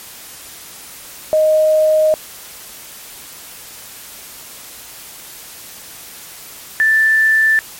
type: tone pair in turn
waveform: sine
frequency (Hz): 622.3 / 1765.7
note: D#5 / A6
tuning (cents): 0 / +6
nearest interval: octave + tritone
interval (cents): 1806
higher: second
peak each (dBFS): -9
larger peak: neither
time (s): 1.33-2.14 / 6.8-7.59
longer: first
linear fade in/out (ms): 0
effects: white hiss -35 dBFS RMS until 7.79 s + MP3 64 kbps